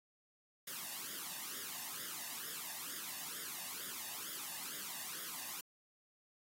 white noise with flanger, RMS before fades -45 dBFS, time 0.67-5.61 s, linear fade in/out 5 ms, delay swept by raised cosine 0.58 to 1.12 ms, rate 2.2 Hz, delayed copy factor +0.75, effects high-pass 200 Hz 12 dB/octave + AAC 48 kbps

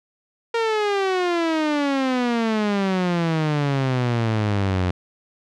sawtooth exponential sweep, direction down, 466.7 to 88.5 Hz, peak -15 dBFS, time 0.54-4.91 s, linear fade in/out 5 ms, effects low-pass 4000 Hz 12 dB/octave

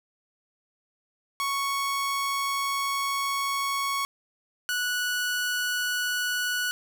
sawtooth tone pair in turn, 1108.7 / 1473.1 Hz, C#6 / F#6, 0 / -8 cents, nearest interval perfect fourth, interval 492 cents, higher second, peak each -22 / -22 dBFS, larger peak neither, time 1.4-4.05 / 4.69-6.71 s, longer first, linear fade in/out 0 ms, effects none

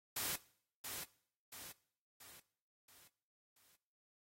white noise with echo, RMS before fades -40 dBFS, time 0.16-0.36 s, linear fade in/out 5 ms, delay 680 ms, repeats 5, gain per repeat -6 dB, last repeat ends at 3.76 s, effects noise-tail reverb RT60 0.6 s tail -20 dB re dry + AAC 48 kbps

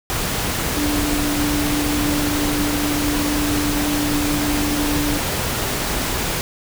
sine tone in noise, 293.7 Hz, D4, in tune, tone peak -20 dBFS, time 0.77-5.18 s, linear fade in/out 0 ms, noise pink, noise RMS -22 dBFS, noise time 0.1-6.41 s, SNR -1 dB, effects none

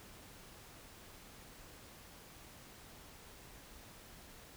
silence, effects pink hiss -56 dBFS RMS until 4.56 s

